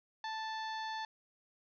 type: harmonic tone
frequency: 880 Hz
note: A5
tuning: in tune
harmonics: 1 / 2 / 3 / 4 / 5 / 6 / 7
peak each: -39 / -44 / -57 / -49 / -50 / -62 / -62 dBFS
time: 0.24-1.05 s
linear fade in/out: 2 ms
effects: none